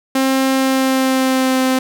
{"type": "tone with pitch glide", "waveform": "sawtooth", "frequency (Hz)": [265.7, 259.9], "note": ["C4", "C4"], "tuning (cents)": [27, -11], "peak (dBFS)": -9, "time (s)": [0.15, 1.79], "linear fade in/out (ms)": 5, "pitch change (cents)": -38, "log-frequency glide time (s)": [0.55, 1.6], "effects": []}